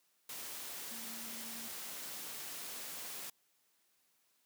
sine tone in noise, 227.9 Hz, A#3, 39 cents flat, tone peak -52 dBFS, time 0.91-1.68 s, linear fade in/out 5 ms, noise white, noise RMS -45 dBFS, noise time 0.29-3.3 s, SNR -10 dB, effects white hiss -75 dBFS RMS until 4.45 s + high-pass 150 Hz 12 dB/octave

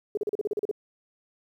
sine tone bursts, 415.3 Hz, G#4, in tune, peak -24 dBFS, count 10, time 0.15-0.713 s, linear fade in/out 2 ms, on 23 ms, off 37 ms, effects 10-bit

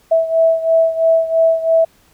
sine beating tone pair, 653 / 656 Hz, E5 / E5, -17 / -9 cents, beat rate 3 Hz, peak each -12 / -16 dBFS, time 0.11-1.85 s, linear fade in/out 10 ms, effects pink hiss -53 dBFS RMS until 2.13 s

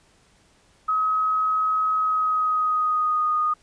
sine tone with pitch glide, 1273 to 1233.2 Hz, D#6 to D#6, +39 to -16 cents, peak -19 dBFS, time 0.88-3.54 s, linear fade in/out 10 ms, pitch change -55 cents, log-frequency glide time 1.95-3.39 s, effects pink hiss -59 dBFS RMS until 3.62 s + resampled to 22050 Hz

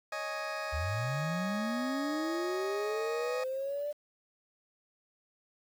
20% pulse chord, C# suspended second, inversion none, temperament just, 554.4 / 623.7 / 831.5 Hz, C#5 / D#5 / G#5, 0 / +4 / +2 cents, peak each -38 / -32 / -37 dBFS, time 0.12-3.44 s, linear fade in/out 5 ms
sine linear sweep, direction up, 69.8 to 595 Hz, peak -32 dBFS, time 0.72-3.93 s, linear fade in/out 20 ms
effects low-pass 6000 Hz 12 dB/octave + 9-bit

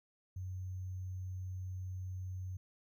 sine tone with sample-and-hold, 92.5 Hz, F#2, in tune, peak -39 dBFS, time 0.36-2.57 s, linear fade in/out 5 ms, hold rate 6300 Hz, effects none

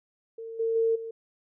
sine tone with level steps, 453.4 Hz, A#4, 48 cents flat, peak -36 / -24 / -21 / -34 dBFS, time 0.38-1.11 s, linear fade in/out 5 ms, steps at 0.59 / 0.75 / 0.95 s, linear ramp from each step 10 ms, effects none

